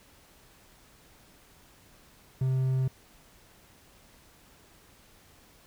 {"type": "tone", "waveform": "triangle", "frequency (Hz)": 130.81, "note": "C3", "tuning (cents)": 0, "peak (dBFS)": -22, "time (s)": [2.41, 2.88], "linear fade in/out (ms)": 5, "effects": ["pink hiss -58 dBFS RMS until 5.66 s"]}